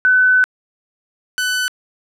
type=tone pair in turn; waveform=sine / sawtooth; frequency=1507 / 1499.2 Hz; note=F#6 / F#6; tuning=+31 / +22 cents; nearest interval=unison; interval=9 cents; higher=first; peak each=-9 / -13 dBFS; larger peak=first; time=0.05-0.44 / 1.38-1.68 s; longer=first; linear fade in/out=0 ms; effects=low-pass 12000 Hz 12 dB/octave